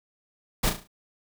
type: noise with echo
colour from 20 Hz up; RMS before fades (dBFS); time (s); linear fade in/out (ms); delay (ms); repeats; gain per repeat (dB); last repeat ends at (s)
pink; -23; 0.63-0.7; 10; 35; 5; -7; 0.875
effects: none